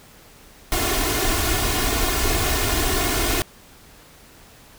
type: noise with comb filter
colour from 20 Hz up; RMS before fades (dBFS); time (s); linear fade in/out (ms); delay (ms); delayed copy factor
pink; -21; 0.72-3.42; 0; 2.8; +0.75
effects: pink hiss -48 dBFS RMS until 4.78 s